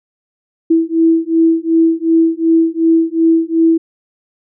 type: beating tone pair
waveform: sine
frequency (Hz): 326.4 / 329.1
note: E4 / E4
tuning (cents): -17 / -3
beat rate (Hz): 2.7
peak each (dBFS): -12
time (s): 0.7-3.78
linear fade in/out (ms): 10
effects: none